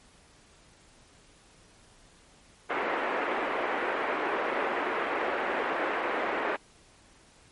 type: band-pass noise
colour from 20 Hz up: pink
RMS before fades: -30 dBFS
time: 2.69-6.57 s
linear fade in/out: 20 ms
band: 340 to 2200 Hz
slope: 24 dB/octave
effects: pink hiss -58 dBFS RMS until 7.51 s + MP3 48 kbps